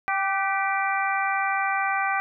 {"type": "harmonic tone with a mistuned harmonic", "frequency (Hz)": 392, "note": "G4", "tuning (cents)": 0, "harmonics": [2, 3, 4, 5, 6], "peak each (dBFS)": [-26, -28, -29, -30, -31], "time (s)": [0.08, 2.2], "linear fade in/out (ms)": 0, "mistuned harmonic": 4, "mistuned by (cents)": -43, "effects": []}